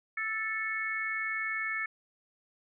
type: harmonic tone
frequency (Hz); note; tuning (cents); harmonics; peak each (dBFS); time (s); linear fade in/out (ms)
440; A4; 0; 3 / 4 / 5; -39 / -34 / -34; 0.17-1.86; 5
effects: none